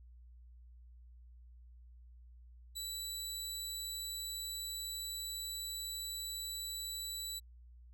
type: tone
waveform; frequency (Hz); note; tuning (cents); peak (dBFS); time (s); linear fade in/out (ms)
20% pulse; 3951; B7; 0; -34; 2.75-7.4; 20
effects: added 60 Hz sine -54 dBFS peak until 7.93 s